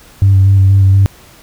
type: tone with vibrato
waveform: sine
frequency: 97.1 Hz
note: G2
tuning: 16 cents flat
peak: -3 dBFS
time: 0.22-1.06 s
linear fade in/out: 0 ms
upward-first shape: square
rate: 4.2 Hz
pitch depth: 17 cents each way
effects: tanh soft clip ceiling -1 dBFS + pink hiss -41 dBFS RMS until 1.42 s